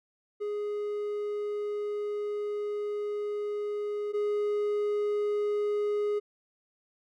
triangle tone pair in turn, 415.3 / 415.3 Hz, G#4 / G#4, 0 / 0 cents, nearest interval unison, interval 0 cents, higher neither, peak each -28 / -24 dBFS, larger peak second, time 0.4-4.13 / 4.13-6.2 s, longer first, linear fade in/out 20 ms, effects none

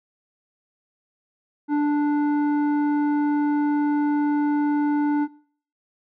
sine tone with hard clipping, 293.7 Hz, D4, in tune, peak -20 dBFS, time 1.68-5.28 s, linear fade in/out 50 ms, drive 10 dB, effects noise-tail reverb RT60 0.5 s tail -21 dB re dry + low-pass 2000 Hz 12 dB/octave

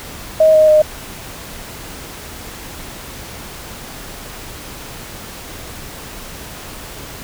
sine tone with pitch steps, 630 / 621.7 / 613.5 Hz, D#5 / D#5 / D#5, +21 / -2 / -25 cents, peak -6 dBFS, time 0.4-0.82 s, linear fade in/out 5 ms, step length 140 ms, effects pink hiss -32 dBFS RMS until 7.23 s

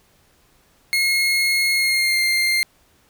30% pulse tone with pitch glide, 2158 to 2107 Hz, C#7 to C7, -47 to +12 cents, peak -14 dBFS, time 0.93-2.63 s, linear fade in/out 0 ms, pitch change -41 cents, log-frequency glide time 1.74-2.2 s, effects pink hiss -58 dBFS RMS until 3.09 s

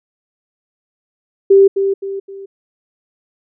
sine tone with echo, 392 Hz, G4, in tune, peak -4 dBFS, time 1.5-1.68 s, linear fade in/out 10 ms, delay 260 ms, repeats 3, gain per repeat -8 dB, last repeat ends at 2.46 s, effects none

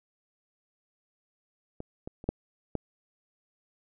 clicks, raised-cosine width 2 ms, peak -24 / -24 / -30 / -13 / -16 dBFS, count 5, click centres 1.804 / 2.075 / 2.241 / 2.29 / 2.753 s, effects none

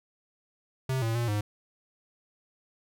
square tone with pitch steps, 131.4 / 113.6 / 118.6 / 104.2 Hz, C3 / A#2 / A#2 / G#2, +8 / -44 / +30 / +6 cents, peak -27 dBFS, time 0.89-1.41 s, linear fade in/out 5 ms, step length 130 ms, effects none

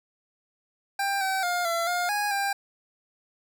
25% pulse tone with pitch steps, 793 / 767 / 708 / 676 / 709 / 826 / 796 Hz, G5 / G5 / F5 / E5 / F5 / G#5 / G5, +20 / -38 / +23 / +43 / +26 / -10 / +26 cents, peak -21 dBFS, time 0.99-2.53 s, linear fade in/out 5 ms, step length 220 ms, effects none

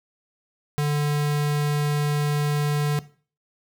square tone, 147.2 Hz, D3, 4 cents sharp, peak -21 dBFS, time 0.78-2.99 s, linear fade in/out 0 ms, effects noise-tail reverb RT60 0.4 s tail -17 dB re dry

